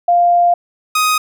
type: tone pair in turn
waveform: sine / sawtooth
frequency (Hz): 698.5 / 1251.1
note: F5 / D#6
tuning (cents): 0 / +9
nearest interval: minor seventh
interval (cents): 1009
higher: second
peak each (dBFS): -8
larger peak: neither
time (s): 0.08-0.54 / 0.95-1.18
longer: first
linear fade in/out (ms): 5
effects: none